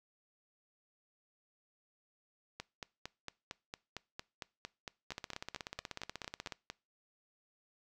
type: two click trains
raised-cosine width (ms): 0.2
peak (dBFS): -24 / -23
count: 19 / 24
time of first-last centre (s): 2.6-6.7 / 5.12-6.522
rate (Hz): 4.39 / 16.4
effects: noise-tail reverb RT60 0.3 s tail -23 dB re dry